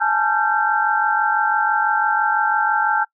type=tone cluster; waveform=sine; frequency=841 / 887 / 1368 / 1562 Hz; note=G#5 / A5 / F6 / G6; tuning=+22 / +14 / -36 / -7 cents; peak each=-21 dBFS; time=0-3.05 s; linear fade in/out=20 ms; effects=noise-tail reverb RT60 0.1 s tail -24 dB re dry